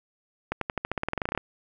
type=accelerating click train; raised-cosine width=0.5 ms; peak=-12 dBFS; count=17; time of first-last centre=0.52-1.376 s; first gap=93 ms; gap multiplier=0.92; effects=none